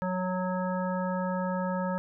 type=harmonic tone; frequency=183.9 Hz; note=F#3; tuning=10 cents flat; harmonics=1 / 3 / 5 / 7 / 9; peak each=-30 / -33 / -35 / -39 / -42 dBFS; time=0.02-1.98 s; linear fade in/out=0 ms; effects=none